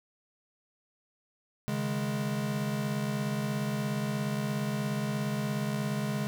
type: chord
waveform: square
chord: C# suspended second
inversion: none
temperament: equal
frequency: 138.59 / 155.56 / 207.7 Hz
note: C#3 / D#3 / G#3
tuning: 0 / 0 / 0 cents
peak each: -34 / -39 / -33 dBFS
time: 1.68-6.27 s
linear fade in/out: 0 ms
effects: none